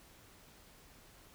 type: silence
effects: pink hiss -60 dBFS RMS until 1.34 s